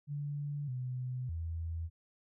sine tone with pitch steps, 144.8 / 126.6 / 82.5 Hz, D3 / B2 / E2, -24 / +43 / +2 cents, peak -35 dBFS, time 0.07-1.9 s, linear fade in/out 50 ms, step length 610 ms, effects none

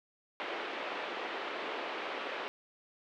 pink band-pass noise, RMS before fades -39 dBFS, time 0.4-2.48 s, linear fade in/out 0 ms, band 350 to 3200 Hz, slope 24 dB/octave, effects none

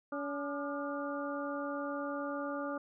harmonic tone with a mistuned harmonic, 284.5 Hz, C#4, 45 cents sharp, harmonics 1 / 2 / 3 / 4 / 5, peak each -39 / -39 / -47 / -42 / -45 dBFS, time 0.12-2.78 s, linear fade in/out 5 ms, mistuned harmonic 4, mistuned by +85 cents, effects none

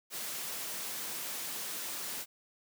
white noise, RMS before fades -39 dBFS, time 0.1-2.26 s, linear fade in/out 50 ms, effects high-pass 150 Hz 12 dB/octave

